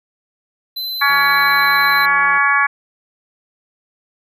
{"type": "tone", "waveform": "square", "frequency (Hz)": 4044, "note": "B7", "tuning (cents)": 40, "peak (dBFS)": -22, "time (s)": [0.76, 2.06], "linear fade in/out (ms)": 10}
{"type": "harmonic tone", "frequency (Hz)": 281.7, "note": "C#4", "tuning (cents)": 28, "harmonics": [3, 4, 5, 6, 7, 8], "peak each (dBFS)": [-23, -16, -21, -15, -25, -20], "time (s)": [1.01, 2.67], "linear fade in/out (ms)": 10}
{"type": "click train", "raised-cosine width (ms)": 0.5, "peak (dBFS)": -20, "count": 227, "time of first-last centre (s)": [1.1, 2.377], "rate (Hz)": 177}
{"effects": []}